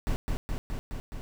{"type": "noise with echo", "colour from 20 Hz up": "brown", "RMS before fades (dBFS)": -27, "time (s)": [0.07, 0.16], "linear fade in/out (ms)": 0, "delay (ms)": 210, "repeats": 5, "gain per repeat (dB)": -2, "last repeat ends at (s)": 1.21, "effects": []}